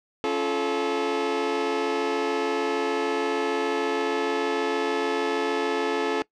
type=chord; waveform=sawtooth; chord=Db augmented; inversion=none; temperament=just; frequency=277.2 / 346.5 / 433.1 Hz; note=Db4 / F4 / A4; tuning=0 / -14 / -27 cents; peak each=-26 / -26 / -21 dBFS; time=0.24-6.22 s; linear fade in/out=0 ms; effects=noise-tail reverb RT60 0.1 s tail -21 dB re dry + low-pass 4000 Hz 12 dB/octave